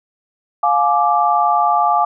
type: chord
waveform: sine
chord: D diminished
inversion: first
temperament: just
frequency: 704.8 / 845.8 / 1174.7 Hz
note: F5 / Ab5 / D6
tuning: +16 / +31 / 0 cents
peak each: -16 dBFS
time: 0.63-2.05 s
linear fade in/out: 5 ms
effects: none